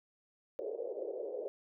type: band-pass noise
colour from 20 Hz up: white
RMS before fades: -40 dBFS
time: 0.59-1.48 s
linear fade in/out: 0 ms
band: 400 to 540 Hz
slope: 48 dB/octave
effects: none